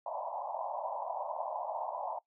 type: band-pass noise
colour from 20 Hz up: white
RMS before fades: -38 dBFS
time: 0.06-2.19 s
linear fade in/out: 5 ms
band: 570 to 1000 Hz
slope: 96 dB/octave
effects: noise-tail reverb RT60 0.1 s tail -20 dB re dry